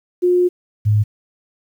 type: tone pair in turn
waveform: sine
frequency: 357.8 / 105.55 Hz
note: F4 / G#2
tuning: +42 / +29 cents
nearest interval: octave + major sixth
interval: 2113 cents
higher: first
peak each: -11 dBFS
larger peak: neither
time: 0.22-0.49 / 0.85-1.04 s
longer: first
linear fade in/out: 20 ms
effects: 8-bit